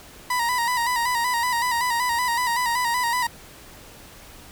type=tone with vibrato; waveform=30% pulse; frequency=965 Hz; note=B5; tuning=40 cents flat; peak=-18 dBFS; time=0.3-3.27 s; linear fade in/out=5 ms; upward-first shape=square; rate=5.3 Hz; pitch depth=53 cents each way; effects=pink hiss -45 dBFS RMS until 4.51 s

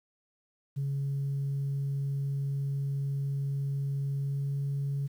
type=tone with pitch glide; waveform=sine; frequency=139 to 139.89 Hz; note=C#3 to C#3; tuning=+5 to +16 cents; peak=-27 dBFS; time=0.76-5.08 s; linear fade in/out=20 ms; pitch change=+11 cents; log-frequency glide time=4.18-4.56 s; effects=tanh soft clip ceiling -26 dBFS + 10-bit

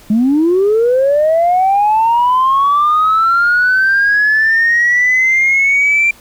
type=linear sweep; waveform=sine; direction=up; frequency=204.7 to 2367 Hz; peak=-7 dBFS; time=0.1-6.11 s; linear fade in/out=5 ms; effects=tanh soft clip ceiling -5 dBFS + pink hiss -42 dBFS RMS until 6.2 s

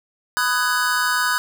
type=chord; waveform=square; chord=G# minor seventh; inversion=first; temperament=just; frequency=996.7 / 1245.9 / 1495.1 / 1661.2 Hz; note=B5 / D#6 / F#6 / G#6; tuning=+16 / +2 / +18 / 0 cents; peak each=-26 / -25 / -22 / -26 dBFS; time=0.37-1.38 s; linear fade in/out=0 ms; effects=none

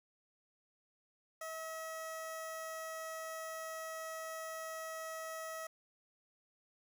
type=tone with notch filter; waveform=15% pulse; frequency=643 Hz; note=E5; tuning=43 cents flat; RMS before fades=-44 dBFS; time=1.41-5.67 s; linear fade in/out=5 ms; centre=2800 Hz; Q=1.7; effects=11-bit

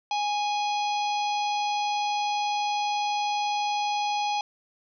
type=harmonic tone with a mistuned harmonic; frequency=828 Hz; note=G#5; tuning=5 cents flat; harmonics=1 / 3 / 4 / 5 / 6 / 7; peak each=-25 / -35 / -37 / -39 / -41 / -42 dBFS; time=0.11-4.41 s; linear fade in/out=2 ms; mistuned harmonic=7; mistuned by=+57 cents; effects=none

